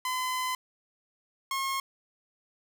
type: tone pair in turn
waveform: sawtooth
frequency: 1019 / 1079.6 Hz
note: C6 / C#6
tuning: -46 / -46 cents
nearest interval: minor second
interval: 100 cents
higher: second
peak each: -25 dBFS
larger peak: neither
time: 0.05-0.55 / 1.51-1.8 s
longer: first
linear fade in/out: 2 ms
effects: none